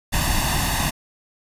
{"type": "noise with comb filter", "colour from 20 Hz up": "pink", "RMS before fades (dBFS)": -21, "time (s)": [0.12, 0.91], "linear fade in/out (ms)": 20, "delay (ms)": 1.1, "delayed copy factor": 0.8, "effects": ["resampled to 32000 Hz"]}